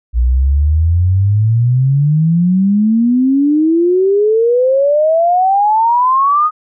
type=exponential sweep; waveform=sine; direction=up; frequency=57.8 to 1258 Hz; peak=-8 dBFS; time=0.13-6.51 s; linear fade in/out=50 ms; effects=none